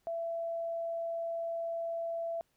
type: tone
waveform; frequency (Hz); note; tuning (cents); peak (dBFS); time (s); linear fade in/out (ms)
sine; 669; E5; +25; -33; 0.07-2.41; 0
effects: pink hiss -75 dBFS RMS until 2.56 s